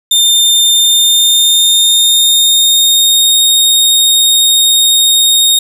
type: tone with pitch glide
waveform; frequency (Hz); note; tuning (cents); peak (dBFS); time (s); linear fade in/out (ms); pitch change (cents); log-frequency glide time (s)
sawtooth; 3610 to 3714; A7 to A#7; +44 to -7; -3; 0.11-5.59; 5; +49; 0.76-3.39
effects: 7-bit